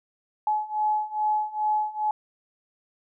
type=beating tone pair; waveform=sine; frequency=850 / 852.4 Hz; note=G#5 / G#5; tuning=+40 / +45 cents; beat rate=2.4 Hz; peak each=-27 / -25 dBFS; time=0.47-2.11 s; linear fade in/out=2 ms; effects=none